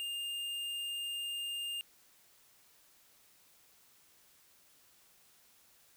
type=tone with tanh clipping; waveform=sine; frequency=2811 Hz; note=F7; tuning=11 cents sharp; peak=-38 dBFS; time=0-1.81 s; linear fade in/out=0 ms; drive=14 dB; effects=white hiss -65 dBFS RMS until 5.96 s